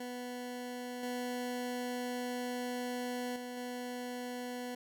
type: tone with level steps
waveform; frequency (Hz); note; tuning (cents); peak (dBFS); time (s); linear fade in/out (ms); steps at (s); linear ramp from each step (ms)
20% pulse; 246.9; B3; 0; -35 / -31 / -36 / -34; 0-4.75; 5; 1.03 / 3.36 / 3.57; 2
effects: none